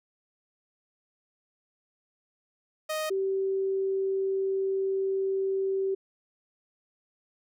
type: tone pair in turn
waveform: sawtooth / sine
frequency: 622.3 / 386.2 Hz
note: D#5 / G4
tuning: 0 / -26 cents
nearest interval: minor sixth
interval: 826 cents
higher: first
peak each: -25 dBFS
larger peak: neither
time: 2.89-3.1 / 3.1-5.95 s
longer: second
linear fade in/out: 10 ms
effects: none